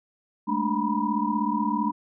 sine tone cluster, 207.9 / 223.6 / 294.1 / 956 / 993 Hz, G#3 / A3 / D4 / A#5 / B5, +2 / +28 / +3 / +43 / +9 cents, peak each -29 dBFS, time 0.47-1.92 s, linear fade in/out 20 ms, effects none

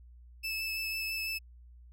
30% pulse tone with vibrato, 2619 Hz, E7, 12 cents flat, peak -30 dBFS, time 0.43-1.39 s, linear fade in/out 20 ms, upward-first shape sine, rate 6 Hz, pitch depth 14 cents each way, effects added 60 Hz sine -51 dBFS peak until 1.92 s

